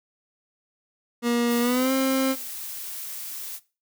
30% pulse tone with pitch glide, 237.9 to 265.5 Hz, A#3 to C4, +35 to +25 cents, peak -18 dBFS, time 1.22-2.36 s, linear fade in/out 50 ms, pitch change +190 cents, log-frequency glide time 1.6-1.92 s
blue noise, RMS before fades -35 dBFS, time 1.47-3.6 s, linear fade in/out 50 ms
effects noise-tail reverb RT60 0.3 s tail -18 dB re dry

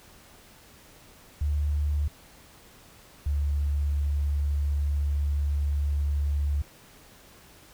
sine tone pair in turn, 73.6 / 72.13 Hz, D2 / D2, +4 / -31 cents, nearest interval unison, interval 35 cents, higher first, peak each -23 dBFS, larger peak neither, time 1.41-2.08 / 3.26-6.62 s, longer second, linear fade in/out 5 ms, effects pink hiss -53 dBFS RMS until 7.73 s

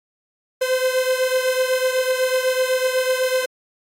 45% pulse beating tone pair, 512 / 520 Hz, C5 / C5, -38 / -11 cents, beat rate 8 Hz, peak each -19 / -23 dBFS, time 0.61-3.46 s, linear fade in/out 10 ms, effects AAC 48 kbps

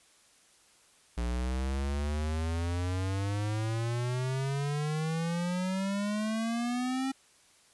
square exponential sweep, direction up, 58.27 to 269.8 Hz, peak -30 dBFS, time 1.17-7.12 s, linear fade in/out 10 ms, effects white hiss -62 dBFS RMS until 7.73 s + resampled to 24000 Hz

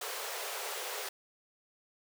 pink high-pass noise, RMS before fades -39 dBFS, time 0.01-1.09 s, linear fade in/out 5 ms, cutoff 390 Hz, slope 96 dB/octave, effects none

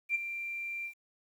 sine tone with ADSR envelope, 2366 Hz, D7, 12 cents sharp, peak -24 dBFS, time 0.09-0.94 s, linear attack 58 ms, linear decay 19 ms, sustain -11 dB, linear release 89 ms, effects tanh soft clip ceiling -20 dBFS + 10-bit

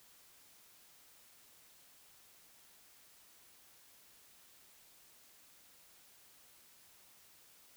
silence, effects white hiss -63 dBFS RMS until 7.76 s

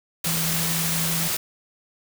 sine tone in noise, 164.81 Hz, E3, in tune, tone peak -27 dBFS, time 0.26-1.28 s, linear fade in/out 5 ms, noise white, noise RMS -25 dBFS, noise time 0.24-1.37 s, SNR -5 dB, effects none

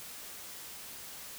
silence, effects white hiss -46 dBFS RMS until 1.38 s

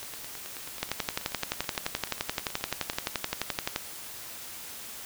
two click trains, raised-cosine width 0.2 ms, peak -23 / -10 dBFS, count 28 / 35, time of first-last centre 0.03-2.933 / 0.83-3.761 s, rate 9.3 / 11.6 Hz, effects white hiss -42 dBFS RMS until 5.05 s

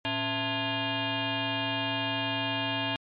sine tone with frequency modulation, 1277 Hz, D#6, 45 cents sharp, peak -27 dBFS, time 0.05-2.96 s, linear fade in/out 0 ms, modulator 388 Hz, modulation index 5.4, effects MP3 48 kbps

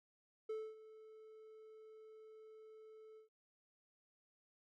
triangle tone with ADSR envelope, 437 Hz, A4, 12 cents flat, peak -37 dBFS, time 0.49-3.29 s, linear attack 8 ms, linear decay 250 ms, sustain -17 dB, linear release 120 ms, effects none

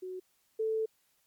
sine tone pair in turn, 370 / 440.9 Hz, F#4 / A4, 0 / +4 cents, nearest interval minor third, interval 304 cents, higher second, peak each -37 / -28 dBFS, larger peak second, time 0.02-0.2 / 0.59-0.86 s, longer second, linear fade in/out 10 ms, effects white hiss -72 dBFS RMS until 1.26 s + MP3 96 kbps

